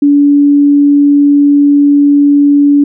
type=tone; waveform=sine; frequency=286.8 Hz; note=D4; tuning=41 cents flat; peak=-3 dBFS; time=0.02-2.84 s; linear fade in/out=5 ms; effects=none